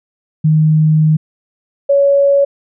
sine tone pair in turn, 155.56 / 560.5 Hz, D#3 / C#5, 0 / +19 cents, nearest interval octave + minor seventh, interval 2219 cents, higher second, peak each -7 dBFS, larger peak neither, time 0.44-1.17 / 1.89-2.45 s, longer first, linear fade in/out 10 ms, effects none

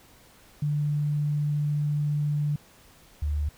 sine tone pair in turn, 147.6 / 74.06 Hz, D3 / D2, +9 / +15 cents, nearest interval octave, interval 1194 cents, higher first, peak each -23 / -24 dBFS, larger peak first, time 0.62-2.56 / 3.22-3.49 s, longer first, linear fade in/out 5 ms, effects pink hiss -55 dBFS RMS until 3.57 s

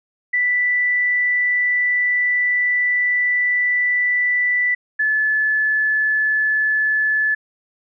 sine tone pair in turn, 1975.5 / 1728.3 Hz, B6 / A6, 0 / -31 cents, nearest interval major second, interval 231 cents, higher first, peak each -15 dBFS, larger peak neither, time 0.33-4.75 / 4.99-7.35 s, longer first, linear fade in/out 10 ms, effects none

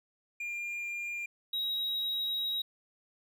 triangle tone pair in turn, 2401 / 3823 Hz, D7 / A#7, +38 / +43 cents, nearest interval minor sixth, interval 805 cents, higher second, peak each -33 / -29 dBFS, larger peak second, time 0.4-1.26 / 1.53-2.62 s, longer second, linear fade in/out 5 ms, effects none

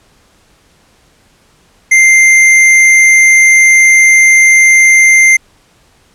sine tone with tanh clipping, 2093 Hz, C7, in tune, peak -4 dBFS, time 1.91-5.37 s, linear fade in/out 10 ms, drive 18 dB, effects pink hiss -49 dBFS RMS until 6.14 s + low-pass 10000 Hz 12 dB/octave

